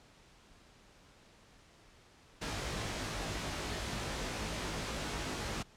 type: noise with comb filter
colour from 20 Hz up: pink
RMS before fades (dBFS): -38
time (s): 2.41-5.63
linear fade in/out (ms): 10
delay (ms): 19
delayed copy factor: +0.9
effects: pink hiss -61 dBFS RMS until 5.76 s + low-pass 7000 Hz 12 dB/octave